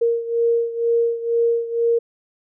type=beating tone pair; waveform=sine; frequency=465.4 / 467.5 Hz; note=A#4 / A#4; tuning=-3 / +5 cents; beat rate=2.1 Hz; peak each=-18 / -22 dBFS; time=0.01-1.99 s; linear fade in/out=10 ms; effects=none